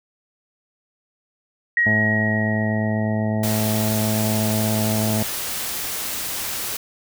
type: tone with exponential decay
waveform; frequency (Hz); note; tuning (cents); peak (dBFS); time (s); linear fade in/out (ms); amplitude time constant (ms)
sine; 1894; A#6; +27; -14; 1.77-4.35; 2; 560
type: harmonic tone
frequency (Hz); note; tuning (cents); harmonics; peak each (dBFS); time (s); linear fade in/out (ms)
108.2; A2; -29; 1 / 2 / 3 / 4 / 5 / 6 / 7 / 8; -23 / -22 / -35 / -35 / -35 / -28 / -37 / -36; 1.86-5.23; 5
type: noise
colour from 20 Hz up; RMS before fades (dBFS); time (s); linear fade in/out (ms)
white; -27; 3.43-6.77; 5
effects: none